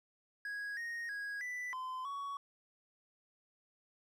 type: tone with pitch steps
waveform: triangle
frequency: 1656 / 1863 / 1651 / 1983 / 1027 / 1121 Hz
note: G#6 / A#6 / G#6 / B6 / C6 / C#6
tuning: -5 / -2 / -11 / +7 / -33 / +19 cents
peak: -37 dBFS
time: 0.45-2.37 s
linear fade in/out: 2 ms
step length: 320 ms
effects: none